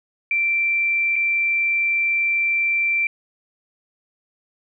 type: tone with dropouts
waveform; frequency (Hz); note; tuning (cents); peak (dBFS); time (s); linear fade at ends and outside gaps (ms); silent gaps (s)
sine; 2349; D7; 0; -17; 0.31-3.07; 2; 1.158-1.162
effects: none